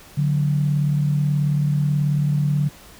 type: tone pair together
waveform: sine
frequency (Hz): 145.8 / 184.25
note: D3 / F#3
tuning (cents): -12 / -7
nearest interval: major third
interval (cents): 405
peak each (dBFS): -17 / -26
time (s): 0.17-2.69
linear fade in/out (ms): 10
effects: pink hiss -45 dBFS RMS until 2.99 s